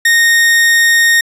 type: tone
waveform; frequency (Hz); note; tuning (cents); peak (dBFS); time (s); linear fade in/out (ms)
40% pulse; 1852; A#6; -12; -6; 0.05-1.21; 5
effects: resampled to 32000 Hz + 8-bit